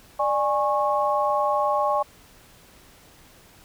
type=tone cluster; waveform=sine; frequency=594 / 826 / 1096 Hz; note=D5 / G#5 / C#6; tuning=+20 / -10 / -20 cents; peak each=-24 dBFS; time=0.19-2.03 s; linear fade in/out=10 ms; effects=pink hiss -52 dBFS RMS until 3.64 s